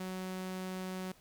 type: tone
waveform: sawtooth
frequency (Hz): 186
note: F#3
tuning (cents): +9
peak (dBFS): -34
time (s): 0-1.12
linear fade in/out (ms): 5
effects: pink hiss -63 dBFS RMS until 1.2 s